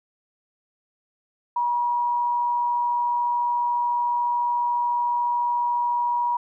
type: tone with amplitude modulation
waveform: sine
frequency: 961 Hz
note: B5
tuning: 48 cents flat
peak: -19 dBFS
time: 1.56-6.37 s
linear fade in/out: 5 ms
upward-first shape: sine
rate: 134 Hz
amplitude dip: 25%
effects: none